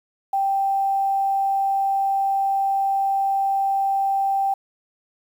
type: tone with quantisation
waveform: sine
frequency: 784 Hz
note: G5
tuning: in tune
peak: -18 dBFS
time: 0.33-4.54 s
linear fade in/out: 5 ms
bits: 8
effects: none